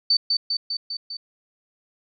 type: tone with echo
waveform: sine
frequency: 4552 Hz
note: C#8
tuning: 45 cents sharp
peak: -15 dBFS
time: 0.1-0.17 s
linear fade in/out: 5 ms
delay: 200 ms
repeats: 5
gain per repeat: -3 dB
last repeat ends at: 1.17 s
effects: none